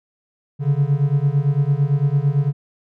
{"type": "beating tone pair", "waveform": "triangle", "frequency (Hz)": [137.8, 146.7], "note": ["C#3", "D3"], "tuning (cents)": [-10, -2], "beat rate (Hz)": 8.9, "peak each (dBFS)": -16, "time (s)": [0.59, 2.53], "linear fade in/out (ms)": 50, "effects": []}